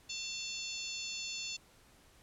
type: harmonic tone with a mistuned harmonic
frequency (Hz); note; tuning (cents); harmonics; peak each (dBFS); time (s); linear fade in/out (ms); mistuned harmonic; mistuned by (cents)
880; A5; 0; 3 / 4 / 5 / 6 / 7 / 8; -44 / -45 / -44 / -48 / -48 / -47; 0.09-1.57; 10; 3; +41
effects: pink hiss -63 dBFS RMS until 2.22 s + low-pass 12000 Hz 12 dB/octave